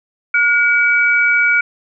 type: tone pair together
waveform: sine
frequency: 1438.2 / 2283 Hz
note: F#6 / D7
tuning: -50 / -50 cents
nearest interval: minor sixth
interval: 800 cents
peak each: -13 dBFS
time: 0.34-1.61 s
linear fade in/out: 5 ms
effects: none